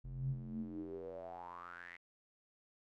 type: tone with band-pass filter sweep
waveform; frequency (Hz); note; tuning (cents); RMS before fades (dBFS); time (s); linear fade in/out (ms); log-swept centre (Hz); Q
square; 43.65; F1; 0; -45; 0.04-1.97; 10; 91 to 2100; 8.5
effects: none